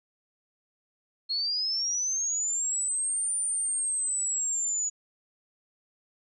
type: linear two-way sweep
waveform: sine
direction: up then down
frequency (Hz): 4252 to 9210 to 6830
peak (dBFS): -26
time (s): 1.29-4.9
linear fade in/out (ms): 20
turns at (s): 3.36
effects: none